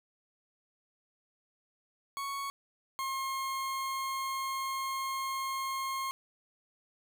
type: tone pair in turn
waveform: 40% pulse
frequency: 1108.7 / 1072.2 Hz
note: C#6 / C6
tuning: 0 / +42 cents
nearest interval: minor second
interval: 58 cents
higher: first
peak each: -34 / -32 dBFS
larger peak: second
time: 2.17-2.5 / 2.99-6.11 s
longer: second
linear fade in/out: 0 ms
effects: none